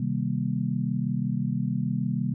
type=chord; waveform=sine; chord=C minor seventh; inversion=none; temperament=just; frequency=130.81 / 156.98 / 196.22 / 235.5 Hz; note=C3 / Eb3 / G3 / Bb3; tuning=0 / +16 / +2 / +18 cents; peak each=-29 / -31 / -29 / -31 dBFS; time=0-2.34 s; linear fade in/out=5 ms; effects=none